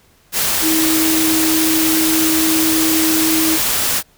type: tone in noise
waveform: sine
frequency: 319.4 Hz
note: D#4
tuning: 45 cents sharp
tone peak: -15 dBFS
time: 0.61-3.59 s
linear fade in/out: 50 ms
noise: white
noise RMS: -17 dBFS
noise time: 0.32-4.03 s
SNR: -1 dB
effects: pink hiss -53 dBFS RMS until 4.17 s